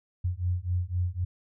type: beating tone pair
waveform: sine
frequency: 87.6 / 91.5 Hz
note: F2 / F#2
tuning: +6 / -19 cents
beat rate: 3.9 Hz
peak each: -29 dBFS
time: 0.24-1.25 s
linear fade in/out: 10 ms
effects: none